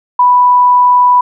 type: tone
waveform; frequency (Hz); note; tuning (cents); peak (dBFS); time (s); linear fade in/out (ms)
sine; 987.8; B5; 0; -4; 0.19-1.21; 5
effects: none